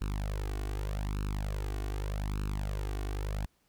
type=tone with flanger; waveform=sawtooth; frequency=50.5 Hz; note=G#1; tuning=48 cents flat; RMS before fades=-34 dBFS; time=0.01-3.46 s; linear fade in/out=5 ms; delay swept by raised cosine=0.73 to 2.73 ms; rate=0.83 Hz; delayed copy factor=+0.9; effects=pink hiss -72 dBFS RMS until 3.68 s